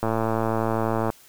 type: click train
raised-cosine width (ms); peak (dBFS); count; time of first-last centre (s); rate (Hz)
1; -10; 121; 0.03-1.101; 112
effects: white hiss -52 dBFS RMS until 1.28 s